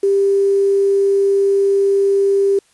sine tone with quantisation, 395.6 Hz, G4, 16 cents sharp, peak -11 dBFS, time 0.03-2.59 s, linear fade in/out 5 ms, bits 6, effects white hiss -56 dBFS RMS until 2.73 s + resampled to 24000 Hz

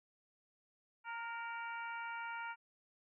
harmonic tone with a mistuned harmonic, 462.7 Hz, A#4, 13 cents flat, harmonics 2 / 3 / 4 / 5 / 6, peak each -44 / -45 / -53 / -50 / -56 dBFS, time 1.04-2.56 s, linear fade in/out 50 ms, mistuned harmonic 3, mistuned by +24 cents, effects none

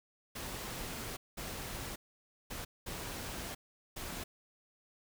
pink noise bursts at uneven times, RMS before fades -42 dBFS, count 5, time 0.35-1.17 / 1.37-1.96 / 2.5-2.65 / 2.86-3.55 / 3.96-4.24 s, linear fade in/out 10 ms, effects none

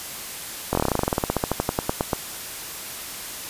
slowing click train, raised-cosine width 1 ms, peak -6 dBFS, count 25, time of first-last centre 0.73-2.132 s, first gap 21 ms, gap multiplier 1.08, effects white hiss -34 dBFS RMS until 3.49 s + resampled to 32000 Hz

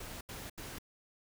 pink noise bursts, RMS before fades -45 dBFS, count 3, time 0-0.786 s, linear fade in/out 5 ms, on 210 ms, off 78 ms, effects none

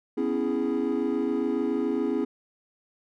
triangle chord, C# minor seventh, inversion third, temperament equal with one note detuned, 250.1 / 277.2 / 329.6 / 415.3 Hz, B3 / C#4 / E4 / G#4, +22 / 0 / 0 / 0 cents, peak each -27 dBFS, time 0.17-2.25 s, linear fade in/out 10 ms, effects tanh soft clip ceiling -15 dBFS

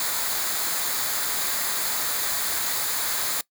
white noise with comb filter, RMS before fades -26 dBFS, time 0-3.41 s, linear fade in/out 2 ms, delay 0.35 ms, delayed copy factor -0.55, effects noise-tail reverb RT60 0.1 s tail -21 dB re dry

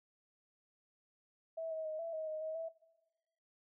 sine tone with pitch steps, 652 / 637 / 624 / 665 / 632 / 623 / 633 / 655 Hz, E5 / D#5 / D#5 / E5 / D#5 / D#5 / D#5 / E5, -19 / +41 / +5 / +15 / +27 / +2 / +30 / -11 cents, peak -38 dBFS, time 1.57-2.69 s, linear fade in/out 10 ms, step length 140 ms, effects noise-tail reverb RT60 1.0 s tail -20 dB re dry

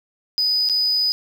sine tone with dropouts, 4978 Hz, D#8, in tune, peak -15 dBFS, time 0.38-1.12 s, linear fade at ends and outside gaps 0 ms, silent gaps 0.689-0.697 s, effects tanh soft clip ceiling -13 dBFS + 7-bit

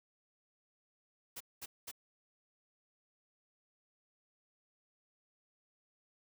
white noise bursts, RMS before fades -45 dBFS, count 3, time 1.36-1.915 s, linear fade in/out 10 ms, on 45 ms, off 210 ms, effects none

